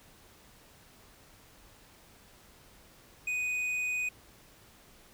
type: tone with tanh clipping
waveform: sine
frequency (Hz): 2489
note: D#7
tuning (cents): 0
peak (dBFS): -31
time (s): 3.27-4.09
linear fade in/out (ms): 5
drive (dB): 7
effects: pink hiss -58 dBFS RMS until 5.13 s